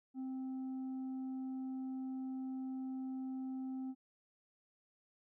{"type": "tone with tanh clipping", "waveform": "triangle", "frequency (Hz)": 261.6, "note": "C4", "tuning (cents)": 0, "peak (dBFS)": -40, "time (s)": [0.14, 3.95], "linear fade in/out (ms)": 50, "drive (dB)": 8, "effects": []}